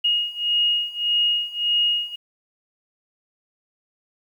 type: beating tone pair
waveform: sine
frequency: 2869 / 2870.7 Hz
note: F7 / F7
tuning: +46 / +47 cents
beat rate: 1.7 Hz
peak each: -23 / -21 dBFS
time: 0.04-2.16 s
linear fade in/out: 10 ms
effects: 9-bit